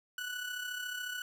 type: tone with amplitude modulation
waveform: 30% pulse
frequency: 1480 Hz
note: F#6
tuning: in tune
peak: -32 dBFS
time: 0.18-1.22 s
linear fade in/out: 2 ms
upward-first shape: sine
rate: 34 Hz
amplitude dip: 50%
effects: none